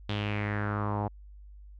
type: tone with low-pass filter sweep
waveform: sawtooth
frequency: 103.83 Hz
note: G#2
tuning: in tune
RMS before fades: -31 dBFS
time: 0.09-1.08 s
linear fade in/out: 5 ms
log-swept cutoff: 3500 to 810 Hz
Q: 4.1
effects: added 50 Hz sine -46 dBFS peak until 1.79 s